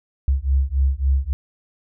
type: beating tone pair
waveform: sine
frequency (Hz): 66 / 69.6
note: C2 / C#2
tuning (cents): +16 / +8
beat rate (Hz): 3.6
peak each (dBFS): -19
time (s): 0.28-1.33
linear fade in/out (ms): 0
effects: none